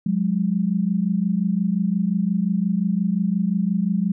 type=tone pair together; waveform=sine; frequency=180.5 / 206.2 Hz; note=F#3 / G#3; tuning=-43 / -12 cents; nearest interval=major second; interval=231 cents; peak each=-21 dBFS; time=0.06-4.12 s; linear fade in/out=5 ms; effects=none